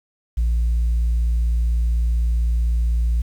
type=tone; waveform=sine; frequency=57.9 Hz; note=A#1; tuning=11 cents flat; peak=-14 dBFS; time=0.37-3.22 s; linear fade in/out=10 ms; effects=tanh soft clip ceiling -14 dBFS + 8-bit